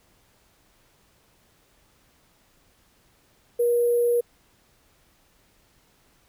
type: tone with sample-and-hold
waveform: sine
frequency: 478.3 Hz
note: A#4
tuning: 44 cents sharp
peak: -18 dBFS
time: 3.59-4.21 s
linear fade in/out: 10 ms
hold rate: 11025 Hz
effects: pink hiss -62 dBFS RMS until 6.28 s